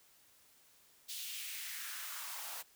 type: noise with high-pass filter sweep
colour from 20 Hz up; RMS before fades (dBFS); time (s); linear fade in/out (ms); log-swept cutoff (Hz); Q
white; -44; 1.08-2.63; 20; 3600 to 710; 2.1
effects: white hiss -66 dBFS RMS until 2.75 s